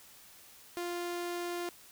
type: tone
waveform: sawtooth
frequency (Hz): 349.2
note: F4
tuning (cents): 0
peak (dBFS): -31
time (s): 0.77-1.69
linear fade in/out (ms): 0
effects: white hiss -56 dBFS RMS until 1.91 s